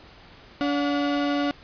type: tone pair together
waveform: 35% pulse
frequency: 286.7 / 722.4 Hz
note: D4 / F#5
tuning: -42 / -42 cents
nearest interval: octave + major third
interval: 1600 cents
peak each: -21 / -29 dBFS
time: 0.61-1.51 s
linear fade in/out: 0 ms
effects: pink hiss -49 dBFS RMS until 1.63 s + resampled to 11025 Hz